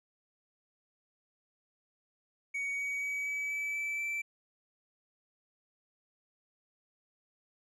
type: tone with pitch steps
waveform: triangle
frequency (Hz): 2244 / 2258 / 2273 / 2287 / 2302 / 2316 / 2331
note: C#7 / C#7 / C#7 / D7 / D7 / D7 / D7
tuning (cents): +21 / +31 / +43 / -47 / -35 / -25 / -14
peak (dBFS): -31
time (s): 2.54-4.22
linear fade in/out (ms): 10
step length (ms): 240
effects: resampled to 32000 Hz

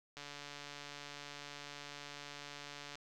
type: click train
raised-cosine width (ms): 0.2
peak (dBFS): -30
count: 402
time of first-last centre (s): 0.17-2.955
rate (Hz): 144
effects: none

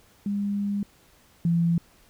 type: tone pair in turn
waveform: sine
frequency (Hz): 202.3 / 169.13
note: G#3 / E3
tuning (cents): -45 / +45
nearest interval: minor third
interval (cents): 310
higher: first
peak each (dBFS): -24 / -19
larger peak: second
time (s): 0.26-0.83 / 1.45-1.78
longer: first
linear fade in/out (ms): 2
effects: pink hiss -58 dBFS RMS until 2.09 s

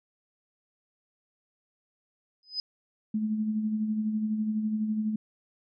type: tone with exponential growth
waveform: sine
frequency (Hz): 5020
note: D#8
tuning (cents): +15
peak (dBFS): -25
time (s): 2.43-2.6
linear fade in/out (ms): 1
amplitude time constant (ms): 36
type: tone with tremolo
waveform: sine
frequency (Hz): 215.6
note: A3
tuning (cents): -35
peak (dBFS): -24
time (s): 3.14-5.16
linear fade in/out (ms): 5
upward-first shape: sine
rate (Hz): 12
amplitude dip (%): 45
effects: none

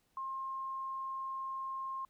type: tone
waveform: sine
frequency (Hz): 1065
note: C6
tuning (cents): +30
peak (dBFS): -37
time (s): 0.17-2.05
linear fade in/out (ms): 2
effects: pink hiss -75 dBFS RMS until 2.09 s

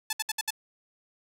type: tone bursts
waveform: 5% pulse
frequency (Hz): 870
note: A5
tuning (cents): -20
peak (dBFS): -15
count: 5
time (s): 0.1-0.506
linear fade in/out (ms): 5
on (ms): 30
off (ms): 64
effects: none

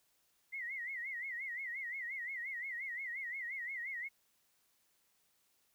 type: tone with vibrato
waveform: sine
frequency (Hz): 2020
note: B6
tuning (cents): +39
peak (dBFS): -39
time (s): 0.52-4.09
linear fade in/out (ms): 20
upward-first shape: sine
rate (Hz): 5.7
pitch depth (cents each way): 140
effects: white hiss -75 dBFS RMS until 5.74 s

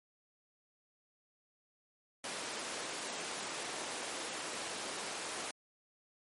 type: high-pass noise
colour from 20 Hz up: pink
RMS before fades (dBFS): -41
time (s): 2.24-5.51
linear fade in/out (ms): 2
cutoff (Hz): 370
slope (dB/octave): 12
effects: MP3 48 kbps

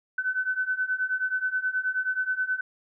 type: beating tone pair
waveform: sine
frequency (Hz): 1508 / 1517.4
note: F#6 / F#6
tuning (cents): +32 / +43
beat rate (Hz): 9.4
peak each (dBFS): -29 / -27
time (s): 0.18-2.61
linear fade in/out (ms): 5
effects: none

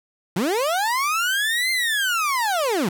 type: linear two-way sweep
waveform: 30% pulse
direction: up then down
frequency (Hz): 155.9 to 2104 to 155.9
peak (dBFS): -17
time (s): 0.36-2.89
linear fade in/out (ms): 5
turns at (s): 1.71
effects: none

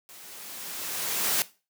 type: noise with level ramp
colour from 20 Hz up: white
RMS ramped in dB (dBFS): -48 to -24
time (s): 0.09-1.42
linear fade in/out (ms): 0
effects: noise-tail reverb RT60 0.3 s tail -17 dB re dry + high-pass 150 Hz 12 dB/octave

